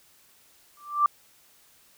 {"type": "tone with exponential growth", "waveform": "sine", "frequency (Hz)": 1176, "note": "D6", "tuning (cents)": 2, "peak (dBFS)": -14, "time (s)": [0.77, 1.06], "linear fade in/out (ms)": 2, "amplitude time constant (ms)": 62, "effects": ["white hiss -59 dBFS RMS until 1.97 s"]}